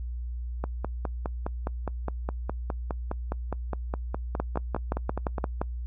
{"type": "two click trains", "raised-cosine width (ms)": 1, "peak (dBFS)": [-16, -13], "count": [24, 8], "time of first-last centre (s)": [[0.64, 5.382], [4.4, 5.615]], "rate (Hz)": [4.85, 5.76], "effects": ["noise-tail reverb RT60 0.1 s tail -26 dB re dry", "added 60 Hz sine -31 dBFS peak until 5.86 s"]}